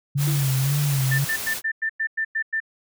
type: tone with vibrato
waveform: sine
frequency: 138.59 Hz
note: C#3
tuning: in tune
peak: -19 dBFS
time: 0.15-1.25 s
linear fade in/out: 10 ms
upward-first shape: sine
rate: 1.9 Hz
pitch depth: 91 cents each way
type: noise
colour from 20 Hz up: white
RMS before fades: -30 dBFS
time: 0.17-1.62 s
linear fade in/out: 50 ms
type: tone with exponential decay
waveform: triangle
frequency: 329.6 Hz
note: E4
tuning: in tune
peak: -27 dBFS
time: 0.27-0.55 s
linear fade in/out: 5 ms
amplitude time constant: 59 ms
type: tone bursts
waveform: sine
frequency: 1782 Hz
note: A6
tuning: 22 cents sharp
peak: -21 dBFS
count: 9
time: 1.11-2.603 s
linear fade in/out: 10 ms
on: 77 ms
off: 100 ms
effects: none